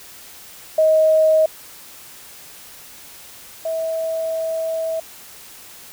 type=tone pair in turn; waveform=sine; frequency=630 / 648.5 Hz; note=D#5 / E5; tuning=+21 / -28 cents; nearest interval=minor second; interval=51 cents; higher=second; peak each=-11 / -20 dBFS; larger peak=first; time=0.78-1.46 / 3.65-5 s; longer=second; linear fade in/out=5 ms; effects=white hiss -41 dBFS RMS until 5.92 s